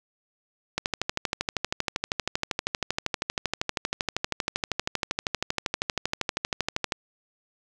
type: click train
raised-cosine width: 0.2 ms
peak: -8 dBFS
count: 79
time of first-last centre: 0.78-6.922 s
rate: 12.7 Hz
effects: none